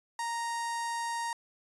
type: tone with notch filter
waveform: sawtooth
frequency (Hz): 932.3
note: A#5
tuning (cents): 0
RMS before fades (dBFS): -34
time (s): 0.19-1.33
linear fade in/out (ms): 2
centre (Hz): 3100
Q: 1.6
effects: resampled to 24000 Hz